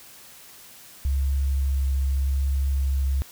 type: tone with vibrato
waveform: sine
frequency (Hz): 68.1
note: C#2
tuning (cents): -30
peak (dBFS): -20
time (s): 1.05-3.22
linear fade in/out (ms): 0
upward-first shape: triangle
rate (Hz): 0.84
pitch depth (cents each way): 14
effects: white hiss -47 dBFS RMS until 3.31 s